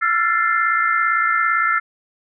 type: chord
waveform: sine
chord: F major seventh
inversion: third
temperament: equal with one note detuned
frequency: 1339.2 / 1396.9 / 1760 / 2093 Hz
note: E6 / F6 / A6 / C7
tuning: +27 / 0 / 0 / 0 cents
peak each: -18 / -23 / -21 / -23 dBFS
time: 0.01-1.8 s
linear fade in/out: 20 ms
effects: none